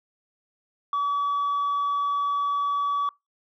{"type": "tone", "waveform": "sine", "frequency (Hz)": 1142, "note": "D6", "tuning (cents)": -49, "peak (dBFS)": -20, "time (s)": [0.93, 3.09], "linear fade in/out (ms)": 2, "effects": ["noise-tail reverb RT60 0.2 s tail -25 dB re dry", "tanh soft clip ceiling -21 dBFS"]}